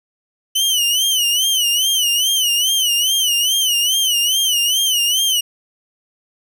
sawtooth tone with vibrato, 2998 Hz, F#7, 22 cents sharp, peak -11 dBFS, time 0.55-5.41 s, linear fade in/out 10 ms, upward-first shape sine, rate 2.4 Hz, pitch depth 120 cents each way, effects none

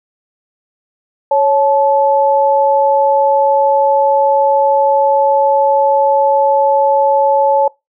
sine tone pair together, 554.4 / 866.7 Hz, C#5 / A5, 0 / -26 cents, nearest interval minor sixth, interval 774 cents, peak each -11 dBFS, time 1.31-7.68 s, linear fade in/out 5 ms, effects noise-tail reverb RT60 0.2 s tail -23 dB re dry

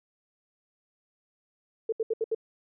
sine tone bursts, 446.3 Hz, A4, 25 cents sharp, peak -24 dBFS, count 5, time 1.89-2.348 s, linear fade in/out 5 ms, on 34 ms, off 72 ms, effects none

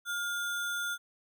sine tone with sample-and-hold, 1415 Hz, F6, 22 cents sharp, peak -31 dBFS, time 0.05-0.98 s, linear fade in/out 50 ms, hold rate 4900 Hz, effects none

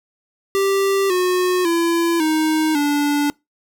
square tone with pitch steps, 392 / 363.6 / 337.3 / 312.9 / 290.3 Hz, G4 / F#4 / E4 / D#4 / D4, 0 / -30 / +40 / +10 / -20 cents, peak -16 dBFS, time 0.55-3.3 s, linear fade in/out 0 ms, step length 550 ms, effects noise-tail reverb RT60 0.2 s tail -24 dB re dry

